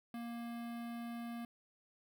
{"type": "tone with notch filter", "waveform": "square", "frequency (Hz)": 234.9, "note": "A#3", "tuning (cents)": 13, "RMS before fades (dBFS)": -44, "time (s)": [0.14, 1.45], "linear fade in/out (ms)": 2, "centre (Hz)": 6600, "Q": 0.71, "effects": []}